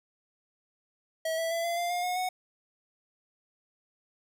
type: tone with pitch steps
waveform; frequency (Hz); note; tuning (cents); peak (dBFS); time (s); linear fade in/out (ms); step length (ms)
square; 645 / 657.4 / 670.1 / 683 / 696.1 / 709.5 / 723.2 / 737.1; E5 / E5 / E5 / F5 / F5 / F5 / F#5 / F#5; -38 / -5 / +28 / -39 / -6 / +27 / -40 / -7; -29; 1.25-2.29; 5; 130
effects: none